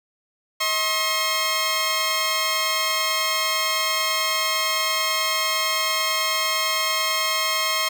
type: tone pair together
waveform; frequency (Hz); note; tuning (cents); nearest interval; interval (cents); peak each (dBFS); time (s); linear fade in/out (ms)
10% pulse; 636.2 / 1070; D#5 / C6; +38 / +38; major sixth; 900; -18 / -13; 0.6-7.89; 10
effects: none